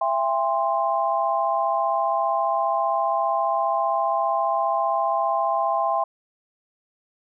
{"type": "tone cluster", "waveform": "sine", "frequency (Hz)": [669, 804, 1047], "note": ["E5", "G5", "C6"], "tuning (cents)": [25, 44, 1], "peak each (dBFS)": -24, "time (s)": [0.01, 6.04], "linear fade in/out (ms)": 5, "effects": []}